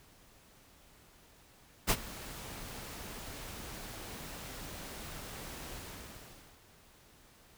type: noise with ADSR envelope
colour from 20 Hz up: pink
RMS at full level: -25 dBFS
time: 1.87-6.62 s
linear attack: 32 ms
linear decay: 56 ms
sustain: -20 dB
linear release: 890 ms
effects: pink hiss -61 dBFS RMS until 7.57 s